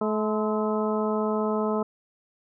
harmonic tone with a mistuned harmonic, 215 Hz, A3, 40 cents flat, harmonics 1 / 2 / 3 / 4 / 5 / 6, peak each -27 / -27 / -31 / -35 / -34 / -35 dBFS, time 0.01-1.83 s, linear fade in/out 5 ms, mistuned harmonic 5, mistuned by -62 cents, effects none

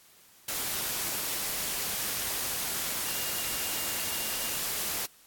sine tone in noise, 2804 Hz, F7, 6 cents sharp, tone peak -43 dBFS, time 3.06-4.58 s, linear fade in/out 5 ms, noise white, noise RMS -32 dBFS, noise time 0.48-5.06 s, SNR -14 dB, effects white hiss -58 dBFS RMS until 5.26 s + AAC 64 kbps

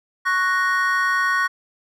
triangle chord, F# major, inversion second, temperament equal, 1108.7 / 1480 / 1864.7 Hz, C#6 / F#6 / A#6, 0 / 0 / 0 cents, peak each -20 dBFS, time 0.25-1.48 s, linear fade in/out 20 ms, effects none

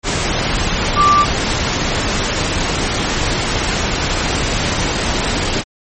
sine tone in noise, 1174.7 Hz, D6, in tune, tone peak -8 dBFS, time 0.95-1.26 s, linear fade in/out 50 ms, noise pink, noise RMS -17 dBFS, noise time 0.03-5.64 s, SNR +6 dB, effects MP3 32 kbps

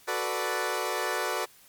15% pulse chord, B minor seventh, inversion second, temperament equal, 370 / 440 / 493.9 / 587.3 Hz, F#4 / A4 / B4 / D5, 0 / 0 / 0 / 0 cents, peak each -27 dBFS, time 0.07-1.46 s, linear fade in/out 20 ms, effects white hiss -56 dBFS RMS until 1.68 s + MP3 96 kbps

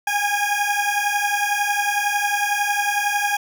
20% pulse beating tone pair, 814 / 825 Hz, G#5 / G#5, -35 / -12 cents, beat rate 11 Hz, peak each -17 dBFS, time 0.07-3.37 s, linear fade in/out 5 ms, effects none

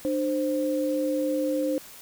sine tone pair together, 299.5 / 524 Hz, D4 / C5, +34 / +2 cents, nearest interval minor seventh, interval 968 cents, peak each -26 dBFS, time 0.05-1.78 s, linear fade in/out 0 ms, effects white hiss -46 dBFS RMS until 2.01 s

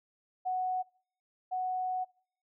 sine tone pair in turn, 740 / 740 Hz, F#5 / F#5, 0 / 0 cents, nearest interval unison, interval 0 cents, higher neither, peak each -29 / -30 dBFS, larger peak first, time 0.45-0.83 / 1.51-2.05 s, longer second, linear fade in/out 20 ms, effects noise-tail reverb RT60 0.6 s tail -25 dB re dry

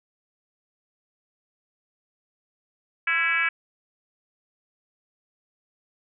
sine tone with frequency modulation, 1975.5 Hz, B6, in tune, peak -20 dBFS, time 3.07-3.49 s, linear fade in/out 5 ms, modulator 315 Hz, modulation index 1.9, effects none

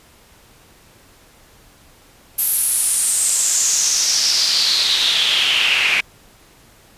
pink noise with band-pass filter sweep, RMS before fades -17 dBFS, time 2.38-6.01 s, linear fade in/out 10 ms, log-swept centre 12000 to 2400 Hz, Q 5.1, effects pink hiss -49 dBFS RMS until 6.97 s + resampled to 32000 Hz

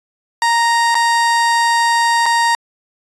30% pulse tone with dropouts, 932.3 Hz, A#5, in tune, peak -9 dBFS, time 0.42-2.55 s, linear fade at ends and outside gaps 1 ms, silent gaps 0.945-0.952 / 2.258-2.262 s, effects resampled to 22050 Hz

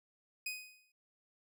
sawtooth tone with exponential decay, 2500 Hz, D#7, 8 cents sharp, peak -32 dBFS, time 0.46-0.92 s, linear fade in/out 5 ms, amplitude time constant 98 ms, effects none

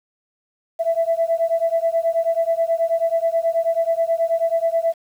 sine beating tone pair, 659.3 / 668.6 Hz, E5 / E5, 0 / +24 cents, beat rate 9.3 Hz, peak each -19 dBFS, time 0.79-4.94 s, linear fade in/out 20 ms, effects tanh soft clip ceiling -10 dBFS + 8-bit

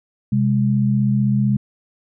sine tone pair together, 129.08 / 204.9 Hz, C3 / G#3, -23 / -23 cents, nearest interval minor sixth, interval 800 cents, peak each -17 dBFS, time 0.32-1.57 s, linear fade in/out 5 ms, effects none

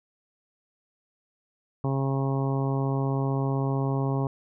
harmonic tone, 135.9 Hz, C#3, 34 cents flat, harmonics 1 / 2 / 3 / 4 / 5 / 6 / 7 / 8, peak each -25 / -31 / -33 / -38 / -38 / -39 / -39 / -40 dBFS, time 1.84-4.27 s, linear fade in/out 2 ms, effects none

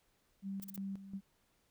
sine tone with tremolo, 195.3 Hz, G3, 6 cents flat, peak -38 dBFS, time 0.42-1.21 s, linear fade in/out 50 ms, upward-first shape square, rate 2.8 Hz, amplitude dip 70%
violet noise bursts, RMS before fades -46 dBFS, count 3, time 0.62-0.763 s, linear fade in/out 5 ms, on 23 ms, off 37 ms
effects pink hiss -75 dBFS RMS until 1.7 s

